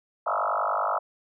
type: tone with frequency modulation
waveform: sine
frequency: 976 Hz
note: B5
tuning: 21 cents flat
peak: -23 dBFS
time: 0.26-0.99 s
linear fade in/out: 10 ms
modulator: 50.4 Hz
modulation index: 7.5
effects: none